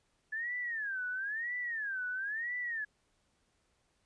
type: tone with vibrato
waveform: sine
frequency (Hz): 1711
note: A6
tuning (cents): -49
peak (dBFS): -34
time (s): 0.32-2.85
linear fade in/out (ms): 10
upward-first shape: sine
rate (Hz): 1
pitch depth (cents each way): 250
effects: pink hiss -75 dBFS RMS until 4.05 s + resampled to 22050 Hz